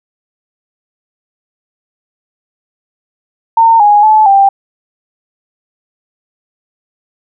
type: tone with pitch steps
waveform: sine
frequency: 910 / 828 / 864 / 789 Hz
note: A#5 / G#5 / A5 / G5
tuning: -42 / -5 / -32 / +11 cents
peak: -3 dBFS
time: 3.57-4.49 s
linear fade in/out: 5 ms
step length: 230 ms
effects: none